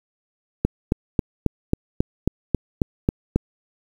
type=click train; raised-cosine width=3 ms; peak=-4 dBFS; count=11; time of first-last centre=0.65-3.36 s; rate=3.69 Hz; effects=7-bit